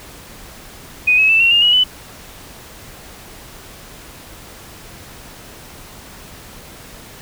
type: tone with pitch steps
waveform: sine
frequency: 2489 / 2568 / 2649 / 2733 / 2820 / 2909 / 3001 Hz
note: D#7 / E7 / E7 / F7 / F7 / F#7 / F#7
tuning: 0 / -46 / +8 / -38 / +16 / -30 / +24 cents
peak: -9 dBFS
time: 1.07-1.84 s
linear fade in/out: 10 ms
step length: 110 ms
effects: pink hiss -38 dBFS RMS until 7.21 s